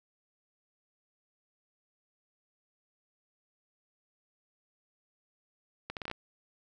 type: accelerating click train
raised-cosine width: 0.3 ms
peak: -21 dBFS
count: 7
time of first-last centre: 5.9-6.114 s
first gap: 68 ms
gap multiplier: 0.73
effects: none